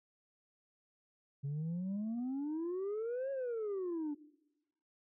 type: exponential two-way sweep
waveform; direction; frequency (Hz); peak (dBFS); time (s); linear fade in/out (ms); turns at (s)
sine; up then down; 136.6 to 554.4 to 285.9; -33; 1.43-4.15; 20; 3.31
effects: noise-tail reverb RT60 1.0 s tail -21 dB re dry + tanh soft clip ceiling -34 dBFS

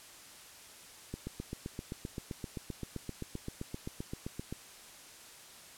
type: click train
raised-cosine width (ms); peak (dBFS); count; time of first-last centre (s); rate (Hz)
3; -25; 27; 1.14-4.525; 7.68
effects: white hiss -53 dBFS RMS until 5.77 s + low-pass 11000 Hz 12 dB/octave

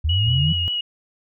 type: linear sweep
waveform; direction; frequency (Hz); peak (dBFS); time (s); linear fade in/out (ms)
sine; up; 71.8 to 164.81; -17; 0.04-0.53; 10
type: tone with vibrato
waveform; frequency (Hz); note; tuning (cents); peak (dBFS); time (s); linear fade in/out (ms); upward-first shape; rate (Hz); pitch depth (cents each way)
sine; 2900; F#7; -35; -21; 0.09-0.81; 5; sine; 5.2; 21
type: tone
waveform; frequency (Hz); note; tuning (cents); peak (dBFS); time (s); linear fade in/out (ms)
sine; 87.31; F2; 0; -23; 0.27-0.68; 0
effects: none

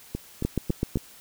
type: two click trains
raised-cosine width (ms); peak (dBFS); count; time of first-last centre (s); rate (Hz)
3; -16 / -11; 4 / 5; 0.15-0.972 / 0.45-0.958; 3.65 / 7.88
effects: white hiss -50 dBFS RMS until 1.2 s

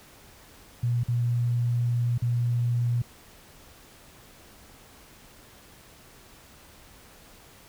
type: tone with dropouts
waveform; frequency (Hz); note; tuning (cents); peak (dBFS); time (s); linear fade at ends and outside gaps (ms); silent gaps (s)
sine; 120; B2; -49; -22; 0.83-3.02; 5; 1.035-1.083 / 2.179-2.221
effects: pink hiss -52 dBFS RMS until 7.68 s

